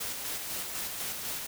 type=noise with tremolo; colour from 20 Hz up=white; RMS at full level=-35 dBFS; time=0-1.47 s; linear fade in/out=10 ms; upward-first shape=square; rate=4 Hz; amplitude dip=30%; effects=none